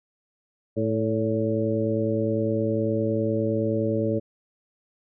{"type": "harmonic tone with a mistuned harmonic", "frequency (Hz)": 109.8, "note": "A2", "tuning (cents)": -3, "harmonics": [1, 2, 3, 4, 5], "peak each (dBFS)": [-28, -28, -28, -28, -28], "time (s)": [0.76, 4.2], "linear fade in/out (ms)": 20, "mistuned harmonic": 5, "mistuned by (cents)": 39, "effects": []}